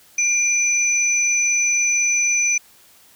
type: tone pair together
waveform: sine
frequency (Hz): 2378 / 5992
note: D7 / F#8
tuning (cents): +21 / +21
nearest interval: octave + major third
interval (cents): 1600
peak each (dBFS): -19 / -18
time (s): 0.18-2.58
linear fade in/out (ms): 5
effects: white hiss -51 dBFS RMS until 3.15 s